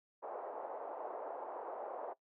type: band-pass noise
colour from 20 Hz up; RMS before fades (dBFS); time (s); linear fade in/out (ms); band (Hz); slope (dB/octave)
pink; -44; 0.22-2.14; 20; 480 to 890; 24
effects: noise-tail reverb RT60 0.1 s tail -19 dB re dry + high-pass 300 Hz 12 dB/octave